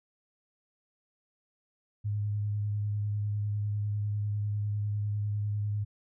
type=tone with vibrato; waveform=sine; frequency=103.83 Hz; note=G#2; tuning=in tune; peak=-28 dBFS; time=2.04-5.85 s; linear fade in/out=20 ms; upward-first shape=triangle; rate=10 Hz; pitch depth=20 cents each way; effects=none